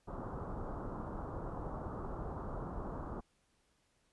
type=low-pass noise; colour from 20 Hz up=pink; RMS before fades=-42 dBFS; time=0.07-3.21 s; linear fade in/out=20 ms; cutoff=1300 Hz; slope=48 dB/octave; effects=pink hiss -75 dBFS RMS until 4.12 s + resampled to 24000 Hz